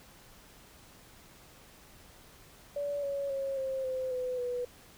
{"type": "tone with pitch steps", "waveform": "sine", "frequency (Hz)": [574, 559.3, 544.9, 530.9, 517.3, 504, 491.1], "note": ["D5", "C#5", "C#5", "C5", "C5", "B4", "B4"], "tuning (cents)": [-40, 15, -30, 25, -20, 35, -10], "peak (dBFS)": -31, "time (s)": [2.76, 4.65], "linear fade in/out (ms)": 5, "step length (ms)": 270, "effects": ["pink hiss -56 dBFS RMS until 4.97 s"]}